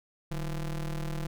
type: ring-modulated tone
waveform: square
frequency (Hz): 85.4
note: F2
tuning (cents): -38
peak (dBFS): -29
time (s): 0.31-1.27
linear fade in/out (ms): 5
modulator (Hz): 65.6
effects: none